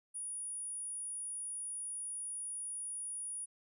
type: tone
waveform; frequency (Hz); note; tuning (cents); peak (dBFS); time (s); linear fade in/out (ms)
sine; 9690; D#9; -47; -39; 0.14-3.46; 20
effects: none